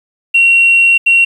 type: tone bursts at uneven times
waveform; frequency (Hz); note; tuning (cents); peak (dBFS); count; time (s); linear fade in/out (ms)
sine; 2739; F7; -34; -4; 2; 0.34-0.98 / 1.06-1.25; 10
effects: tanh soft clip ceiling -1 dBFS + 7-bit